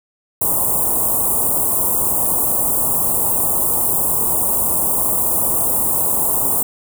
white band-stop noise, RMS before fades -17 dBFS, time 0.41-6.63 s, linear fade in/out 5 ms, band 1100 to 8200 Hz, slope 48 dB/octave, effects none

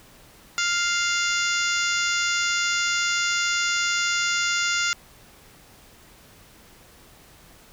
harmonic tone with a mistuned harmonic, 698.5 Hz, F5, in tune, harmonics 2 / 3 / 4 / 5 / 6 / 7 / 8 / 9 / 10, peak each -25 / -28 / -30 / -32 / -36 / -32 / -34 / -35 / -31 dBFS, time 0.58-4.93 s, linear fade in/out 0 ms, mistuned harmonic 9, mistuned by +20 cents, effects pink hiss -51 dBFS RMS until 7.72 s

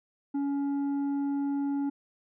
sine tone with tanh clipping, 281.1 Hz, C#4, 24 cents sharp, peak -28 dBFS, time 0.34-1.9 s, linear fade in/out 10 ms, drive 6 dB, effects none

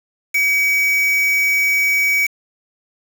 triangle tone with quantisation, 2270 Hz, C#7, 41 cents sharp, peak -12 dBFS, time 0.34-2.27 s, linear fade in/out 10 ms, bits 4, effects none

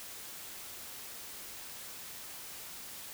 silence, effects white hiss -46 dBFS RMS until 3.13 s

